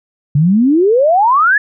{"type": "exponential sweep", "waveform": "sine", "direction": "up", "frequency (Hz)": [138, 1760], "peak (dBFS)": -7, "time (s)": [0.35, 1.58], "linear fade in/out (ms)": 5, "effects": []}